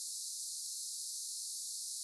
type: band-pass noise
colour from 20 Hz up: white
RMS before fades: -43 dBFS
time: 0-2.03 s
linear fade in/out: 0 ms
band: 4000 to 11000 Hz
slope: 96 dB/octave
effects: none